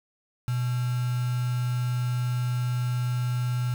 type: tone with quantisation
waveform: sine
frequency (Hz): 123.47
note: B2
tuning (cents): 0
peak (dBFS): -24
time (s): 0.48-3.74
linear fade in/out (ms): 0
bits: 6
effects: none